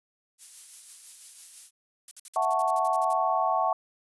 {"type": "noise with tremolo", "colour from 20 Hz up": "violet", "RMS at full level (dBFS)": -40, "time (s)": [0.38, 1.71], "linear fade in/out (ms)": 50, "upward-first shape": "sine", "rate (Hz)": 6, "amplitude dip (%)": 30}
{"type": "noise bursts", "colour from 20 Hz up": "violet", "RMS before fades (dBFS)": -38, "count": 13, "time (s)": [2.08, 3.132], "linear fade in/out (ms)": 2, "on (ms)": 32, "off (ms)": 53}
{"type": "chord", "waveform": "sine", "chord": "F# minor seventh", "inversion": "third", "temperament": "equal", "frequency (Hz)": [659.3, 740, 880, 1108.7], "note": ["E5", "F#5", "A5", "C#6"], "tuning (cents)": [0, 0, 0, 0], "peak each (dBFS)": [-29, -27, -29, -28], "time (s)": [2.36, 3.73], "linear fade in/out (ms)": 2}
{"effects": ["resampled to 24000 Hz"]}